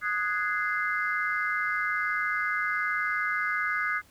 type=chord; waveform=sine; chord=Ab dominant seventh; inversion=second; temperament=equal with one note detuned; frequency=1244.5 / 1480 / 1661.2 / 2075 Hz; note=Eb6 / Gb6 / Ab6 / C7; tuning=0 / 0 / 0 / -15 cents; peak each=-31 dBFS; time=0.01-4.02 s; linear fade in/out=50 ms; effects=tanh soft clip ceiling -15 dBFS + pink hiss -59 dBFS RMS until 4.1 s